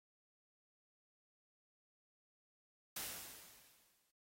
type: noise with exponential decay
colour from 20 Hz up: white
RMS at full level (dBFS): -42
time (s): 2.96-4.11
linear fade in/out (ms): 5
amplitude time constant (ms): 250
effects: AAC 48 kbps